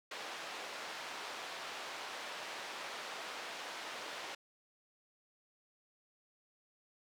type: band-pass noise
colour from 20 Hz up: pink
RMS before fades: -45 dBFS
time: 0.11-4.35 s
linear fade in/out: 5 ms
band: 620 to 4600 Hz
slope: 12 dB/octave
effects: none